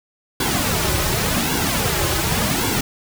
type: noise with flanger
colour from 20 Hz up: pink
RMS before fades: -20 dBFS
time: 0.4-2.81 s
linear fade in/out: 5 ms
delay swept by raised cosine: 1.6 to 4.4 ms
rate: 0.88 Hz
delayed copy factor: -0.7
effects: none